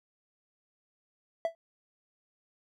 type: tone with exponential decay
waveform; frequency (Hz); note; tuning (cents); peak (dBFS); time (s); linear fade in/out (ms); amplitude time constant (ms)
triangle; 662; E5; +7; -21; 1.45-1.55; 1; 21
effects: none